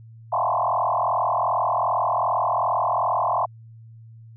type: tone with frequency modulation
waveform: sine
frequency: 870 Hz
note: A5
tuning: 20 cents flat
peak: -19 dBFS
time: 0.32-3.46 s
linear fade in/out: 10 ms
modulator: 42.6 Hz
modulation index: 5.2
effects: added 113 Hz sine -42 dBFS peak until 4.36 s